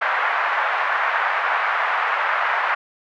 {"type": "band-pass noise", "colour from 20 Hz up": "white", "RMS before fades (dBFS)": -21, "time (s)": [0.01, 2.75], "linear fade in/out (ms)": 10, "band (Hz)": [730, 1800], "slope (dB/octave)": 24, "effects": []}